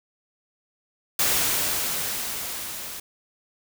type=noise with level ramp; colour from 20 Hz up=white; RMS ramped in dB=-21 to -36 dBFS; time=1.19-3 s; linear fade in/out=5 ms; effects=none